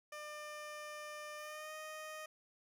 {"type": "tone with pitch glide", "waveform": "15% pulse", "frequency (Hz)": [600, 620.4], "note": ["D5", "D#5"], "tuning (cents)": [37, -5], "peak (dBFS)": -39, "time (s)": [0.12, 2.26], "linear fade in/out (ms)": 5, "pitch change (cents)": 58, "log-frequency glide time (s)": [1.37, 1.74], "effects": []}